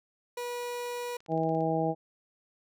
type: tone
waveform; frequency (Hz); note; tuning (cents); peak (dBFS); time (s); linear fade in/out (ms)
30% pulse; 485.3; B4; -30; -31; 0.37-1.17; 5
type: click train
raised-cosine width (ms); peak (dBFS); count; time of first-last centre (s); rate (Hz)
0.2; -40; 18; 0.63-1.607; 17.4
type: harmonic tone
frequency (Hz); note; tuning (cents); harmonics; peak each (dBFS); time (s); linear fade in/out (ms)
161.4; E3; -36; 1 / 2 / 3 / 4 / 5; -32 / -32 / -32 / -32 / -32; 1.28-1.95; 50
effects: none